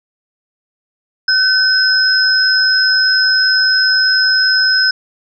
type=tone pair together; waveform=sine; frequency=1522 / 5125 Hz; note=F#6 / E8; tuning=+48 / -50 cents; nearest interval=octave + major sixth; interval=2102 cents; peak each=-12 dBFS; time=1.28-4.91 s; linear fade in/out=5 ms; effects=none